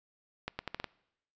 accelerating click train, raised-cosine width 0.3 ms, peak -19 dBFS, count 6, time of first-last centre 0.48-0.843 s, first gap 110 ms, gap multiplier 0.79, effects noise-tail reverb RT60 0.8 s tail -23 dB re dry + resampled to 16000 Hz

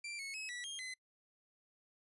sawtooth tone with pitch steps, 2357 / 2195 / 2565 / 1950 / 3223 / 2036 Hz, D7 / C#7 / E7 / B6 / G7 / C7, +6 / -18 / -48 / -23 / +47 / -48 cents, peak -39 dBFS, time 0.04-0.94 s, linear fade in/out 5 ms, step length 150 ms, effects noise-tail reverb RT60 0.1 s tail -25 dB re dry + resampled to 24000 Hz

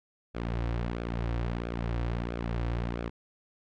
sawtooth tone with flanger, 58.27 Hz, A#1, in tune, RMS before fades -32 dBFS, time 0.34-3.1 s, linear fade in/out 20 ms, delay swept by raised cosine 1 to 4.9 ms, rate 1.5 Hz, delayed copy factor -0.6, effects low-pass 3000 Hz 12 dB/octave

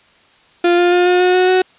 35% pulse tone with pitch steps, 348.4 / 352 / 355.7 / 359.4 / 363.2 / 367 / 370.8 Hz, F4 / F4 / F4 / F4 / F#4 / F#4 / F#4, -4 / +14 / +32 / +50 / -32 / -14 / +4 cents, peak -8 dBFS, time 0.64-1.62 s, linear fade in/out 5 ms, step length 140 ms, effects white hiss -50 dBFS RMS until 1.78 s + resampled to 8000 Hz

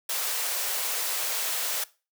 white high-pass noise, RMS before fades -29 dBFS, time 0.09-1.84 s, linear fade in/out 5 ms, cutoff 430 Hz, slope 48 dB/octave, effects noise-tail reverb RT60 0.3 s tail -19 dB re dry

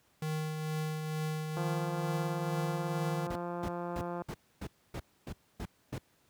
square tone with tremolo, 155.56 Hz, D#3, in tune, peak -32 dBFS, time 0.22-3.27 s, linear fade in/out 2 ms, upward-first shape triangle, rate 2.2 Hz, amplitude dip 40%
click train, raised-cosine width 1 ms, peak -25 dBFS, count 462, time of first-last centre 1.57-4.219 s, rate 174 Hz
brown noise bursts, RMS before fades -34 dBFS, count 9, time 3.3-5.982 s, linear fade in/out 5 ms, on 58 ms, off 270 ms
effects pink hiss -69 dBFS RMS until 6.29 s + high-pass 80 Hz 12 dB/octave

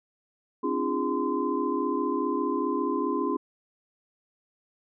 sine tone cluster, 263.3 / 298.1 / 345.7 / 410.5 / 1031 Hz, C4 / D4 / F4 / G#4 / C6, +11 / +26 / -18 / -20 / -26 cents, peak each -31 dBFS, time 0.63-3.37 s, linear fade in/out 10 ms, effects none

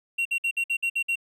triangle tone bursts, 2743 Hz, F7, 32 cents flat, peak -21 dBFS, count 8, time 0.18-1.157 s, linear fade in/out 10 ms, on 74 ms, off 55 ms, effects none

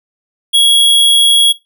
square tone, 3322 Hz, G#7, in tune, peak -6 dBFS, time 0.53-1.53 s, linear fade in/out 20 ms, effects noise-tail reverb RT60 0.2 s tail -18 dB re dry

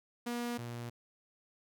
sawtooth tone pair in turn, 239.5 / 119.03 Hz, A#3 / A#2, +47 / +37 cents, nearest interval octave, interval 1210 cents, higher first, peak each -31 / -36 dBFS, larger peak first, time 0.26-0.58 / 0.58-0.9 s, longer neither, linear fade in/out 10 ms, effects none

